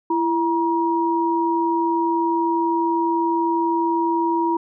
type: tone pair together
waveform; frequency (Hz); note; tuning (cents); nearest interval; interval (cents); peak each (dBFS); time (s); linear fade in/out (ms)
sine; 335 / 952; E4 / A#5; +28 / +36; octave + tritone; 1808; -20; 0.1-4.57; 5
effects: none